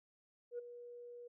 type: tone with ADSR envelope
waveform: sine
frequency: 481.8 Hz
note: B4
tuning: 43 cents flat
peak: -37 dBFS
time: 0.51-1.28 s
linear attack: 76 ms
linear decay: 14 ms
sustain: -12 dB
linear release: 10 ms
effects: tanh soft clip ceiling -36 dBFS